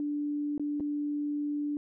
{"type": "tone with dropouts", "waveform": "sine", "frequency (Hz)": 293, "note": "D4", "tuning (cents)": -4, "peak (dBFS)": -29, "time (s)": [0, 1.77], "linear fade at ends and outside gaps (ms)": 1, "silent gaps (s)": [[0.579, 0.596], [0.799, 0.805]], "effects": []}